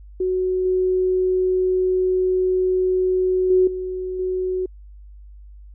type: tone with level steps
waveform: sine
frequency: 370 Hz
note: F#4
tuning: in tune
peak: -18 / -16 / -12 / -24 / -20 dBFS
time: 0.2-4.66 s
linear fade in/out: 5 ms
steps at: 0.65 / 3.5 / 3.67 / 4.19 s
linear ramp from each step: 5 ms
effects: added 50 Hz sine -39 dBFS peak until 5.74 s